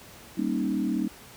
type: chord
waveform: sine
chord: Eb dominant seventh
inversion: first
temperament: equal with one note detuned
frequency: 196 / 233.1 / 272.9 / 311.1 Hz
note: G3 / Bb3 / Db4 / Eb4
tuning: 0 / 0 / -27 / 0 cents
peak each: -30 dBFS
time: 0.37-1.08 s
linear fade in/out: 10 ms
effects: pink hiss -48 dBFS RMS until 1.36 s + high-pass 60 Hz 12 dB/octave